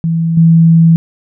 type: tone with level steps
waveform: sine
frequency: 164.81 Hz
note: E3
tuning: in tune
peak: -10 / -3 dBFS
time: 0.04-0.96 s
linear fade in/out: 0 ms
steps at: 0.37 s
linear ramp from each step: 5 ms
effects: none